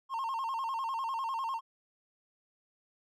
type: tone with vibrato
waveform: triangle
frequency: 987.8 Hz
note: B5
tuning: in tune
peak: -30 dBFS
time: 0.09-1.61 s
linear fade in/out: 50 ms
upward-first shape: square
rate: 10 Hz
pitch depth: 140 cents each way
effects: none

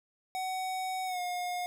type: tone with pitch glide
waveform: square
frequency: 750 to 716.1 Hz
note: F#5 to F5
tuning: +23 to +43 cents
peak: -33 dBFS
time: 0.35-1.66 s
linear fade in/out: 0 ms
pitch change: -80 cents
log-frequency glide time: 1.06-1.2 s
effects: none

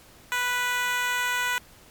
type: tone with high-pass filter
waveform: 10% pulse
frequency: 493 Hz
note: B4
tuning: 3 cents flat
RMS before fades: -26 dBFS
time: 0.32-1.58 s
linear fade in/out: 0 ms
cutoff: 1200 Hz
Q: 1.7
effects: pink hiss -52 dBFS RMS until 1.9 s + MP3 96 kbps

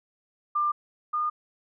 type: tone pair in turn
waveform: sine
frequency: 1193 / 1218.1 Hz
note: D6 / D#6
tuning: +27 / -37 cents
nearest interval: unison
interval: 36 cents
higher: second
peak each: -22 / -24 dBFS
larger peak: first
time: 0.55-0.72 / 1.13-1.3 s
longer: neither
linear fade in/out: 10 ms
effects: none

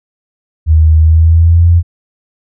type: tone with pitch glide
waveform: sine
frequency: 78.9 to 85.55 Hz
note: D#2 to F2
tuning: +25 to -35 cents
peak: -3 dBFS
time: 0.66-1.83 s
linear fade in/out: 50 ms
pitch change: +140 cents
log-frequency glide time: 0.99-1.68 s
effects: none

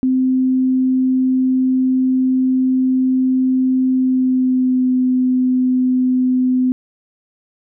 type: tone with pitch glide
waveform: sine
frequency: 258.6 to 254.5 Hz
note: C4 to C4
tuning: -20 to -48 cents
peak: -12 dBFS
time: 0.03-6.72 s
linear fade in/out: 0 ms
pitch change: -28 cents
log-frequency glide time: 3.9-4.9 s
effects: none

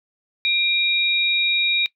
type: tone pair together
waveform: sine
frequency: 2384 / 3780 Hz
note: D7 / A#7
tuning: +25 / +23 cents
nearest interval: minor sixth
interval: 798 cents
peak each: -20 dBFS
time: 0.45-1.86 s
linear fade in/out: 0 ms
effects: noise-tail reverb RT60 0.1 s tail -20 dB re dry

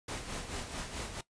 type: noise with tremolo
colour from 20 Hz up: pink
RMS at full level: -38 dBFS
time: 0.08-1.21 s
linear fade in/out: 5 ms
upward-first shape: sine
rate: 4.6 Hz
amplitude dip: 55%
effects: noise-tail reverb RT60 0.1 s tail -17 dB re dry + resampled to 22050 Hz

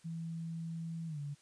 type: tone with pitch glide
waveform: sine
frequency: 164.81 to 144.31 Hz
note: E3 to D3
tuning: 0 to -30 cents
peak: -38 dBFS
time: 0.04-1.35 s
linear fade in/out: 20 ms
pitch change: -230 cents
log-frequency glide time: 1.07-1.19 s
effects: white hiss -66 dBFS RMS until 1.41 s + resampled to 22050 Hz

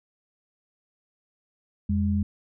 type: tone pair together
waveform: sine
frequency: 85.8 / 204.2 Hz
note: F2 / G#3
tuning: -30 / -29 cents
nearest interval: octave + minor third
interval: 1501 cents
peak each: -24 dBFS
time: 1.89-2.23 s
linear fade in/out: 5 ms
effects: none

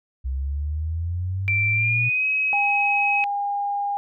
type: exponential sweep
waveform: sine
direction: up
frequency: 64.1 to 121.4 Hz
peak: -23 dBFS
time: 0.24-2.1 s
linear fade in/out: 20 ms
type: tone with pitch glide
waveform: sine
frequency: 2349 to 2547 Hz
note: D7 to D#7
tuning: 0 to +40 cents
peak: -19 dBFS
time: 1.48-3.24 s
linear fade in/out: 0 ms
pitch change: +140 cents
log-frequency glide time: 1.73-2.26 s
type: tone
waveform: sine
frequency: 810 Hz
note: G#5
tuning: 43 cents flat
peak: -22 dBFS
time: 2.53-3.97 s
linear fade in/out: 0 ms
effects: none

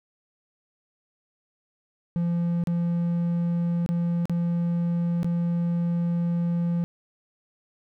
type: tone with dropouts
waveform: triangle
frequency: 171.5 Hz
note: F3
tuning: 31 cents flat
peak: -20 dBFS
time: 2.16-6.84 s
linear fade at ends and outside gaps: 0 ms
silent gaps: 2.638-2.672 / 3.862-3.89 / 4.255-4.296 / 5.231-5.245 s
effects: none

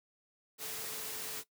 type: tone in noise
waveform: sine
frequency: 437.3 Hz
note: A4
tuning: 11 cents flat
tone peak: -52 dBFS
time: 0.58-1.44 s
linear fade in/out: 50 ms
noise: white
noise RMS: -41 dBFS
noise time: 0.58-1.44 s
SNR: -14 dB
effects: noise-tail reverb RT60 0.1 s tail -17 dB re dry + high-pass 100 Hz 12 dB/octave

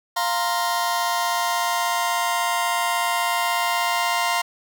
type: chord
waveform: sawtooth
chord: F suspended fourth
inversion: none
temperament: just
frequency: 698.5 / 931.3 / 1047.7 Hz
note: F5 / Bb5 / C6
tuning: 0 / -2 / +2 cents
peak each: -21 dBFS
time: 0.16-4.42 s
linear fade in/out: 10 ms
effects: none

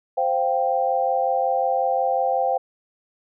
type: chord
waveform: sine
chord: C suspended fourth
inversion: none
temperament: equal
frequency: 523.3 / 698.5 / 784 Hz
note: C5 / F5 / G5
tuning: 0 / 0 / 0 cents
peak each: -23 / -24 / -22 dBFS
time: 0.17-2.58 s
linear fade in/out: 10 ms
effects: none

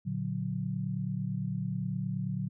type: chord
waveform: sine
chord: Bb augmented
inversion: none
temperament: equal with one note detuned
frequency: 116.54 / 145.82 / 185 Hz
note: Bb2 / D3 / F#3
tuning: 0 / -12 / 0 cents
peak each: -36 / -35 / -34 dBFS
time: 0.05-2.49 s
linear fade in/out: 20 ms
effects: none

